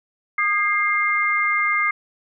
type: tone cluster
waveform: sine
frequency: 1224 / 1626 / 2110 Hz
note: D#6 / G#6 / C7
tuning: -29 / -37 / +14 cents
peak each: -22 / -28 / -19 dBFS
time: 0.38-1.91 s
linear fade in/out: 5 ms
effects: none